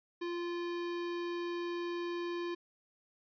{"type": "tone", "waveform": "square", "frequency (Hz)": 346.7, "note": "F4", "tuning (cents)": -13, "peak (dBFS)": -36, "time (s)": [0.21, 2.55], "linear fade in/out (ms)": 10, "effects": ["resampled to 11025 Hz"]}